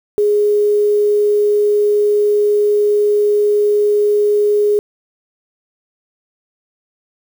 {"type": "tone with quantisation", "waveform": "sine", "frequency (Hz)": 415.3, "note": "G#4", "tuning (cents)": 0, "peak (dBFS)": -10, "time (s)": [0.18, 4.79], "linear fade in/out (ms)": 0, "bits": 6, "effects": []}